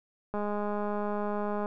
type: click train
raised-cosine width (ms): 1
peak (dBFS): -20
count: 274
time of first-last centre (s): 0.34-1.659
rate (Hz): 207
effects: none